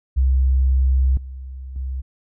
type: tone with level steps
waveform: sine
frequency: 65.41 Hz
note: C2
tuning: in tune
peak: -13 / -30 / -23 dBFS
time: 0.16-2.02 s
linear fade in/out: 20 ms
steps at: 1.17 / 1.76 s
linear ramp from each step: 2 ms
effects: none